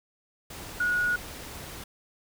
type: tone in noise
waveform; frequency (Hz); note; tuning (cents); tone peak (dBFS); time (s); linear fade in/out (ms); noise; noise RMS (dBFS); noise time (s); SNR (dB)
sine; 1453; F#6; -32; -23; 0.8-1.16; 5; pink; -41; 0.5-1.84; +15
effects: none